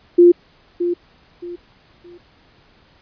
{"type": "tone with echo", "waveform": "sine", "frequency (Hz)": 349.2, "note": "F4", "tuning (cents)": 0, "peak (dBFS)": -5, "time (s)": [0.18, 0.32], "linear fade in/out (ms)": 10, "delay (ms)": 620, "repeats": 3, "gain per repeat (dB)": -11, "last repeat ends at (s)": 2.18, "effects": ["pink hiss -53 dBFS RMS until 3.01 s", "resampled to 11025 Hz"]}